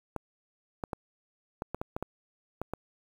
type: clicks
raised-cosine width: 1 ms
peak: -19 dBFS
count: 10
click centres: 0.163 / 0.838 / 0.932 / 1.621 / 1.746 / 1.815 / 1.965 / 2.026 / 2.616 / 2.736 s
effects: 8-bit